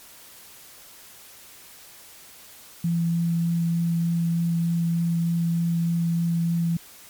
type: tone with vibrato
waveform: sine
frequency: 168.5 Hz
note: E3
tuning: 38 cents sharp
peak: -20 dBFS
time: 2.84-6.77 s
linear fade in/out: 5 ms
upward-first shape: sine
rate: 3.3 Hz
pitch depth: 8 cents each way
effects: white hiss -47 dBFS RMS until 7.09 s + MP3 96 kbps